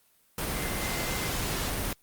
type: tone in noise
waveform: sine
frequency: 2074 Hz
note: C7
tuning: 16 cents flat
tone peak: -39 dBFS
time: 0.54-1.28 s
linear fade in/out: 2 ms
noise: pink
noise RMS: -31 dBFS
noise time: 0.38-1.93 s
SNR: -11 dB
effects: white hiss -65 dBFS RMS until 2.02 s + Opus 32 kbps